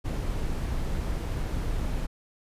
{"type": "noise", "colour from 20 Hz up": "brown", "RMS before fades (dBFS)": -29, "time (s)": [0.04, 2.07], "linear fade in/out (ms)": 20, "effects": ["resampled to 32000 Hz"]}